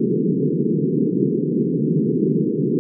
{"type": "band-pass noise", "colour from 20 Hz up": "pink", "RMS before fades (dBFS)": -19, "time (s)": [0, 2.79], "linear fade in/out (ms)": 0, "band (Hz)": [140, 450], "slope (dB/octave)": 96, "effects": []}